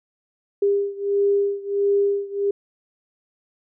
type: beating tone pair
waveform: sine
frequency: 401.2 / 402.7 Hz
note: G4 / G4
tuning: +40 / +47 cents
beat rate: 1.5 Hz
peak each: -20 / -22 dBFS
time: 0.62-2.51 s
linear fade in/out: 5 ms
effects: none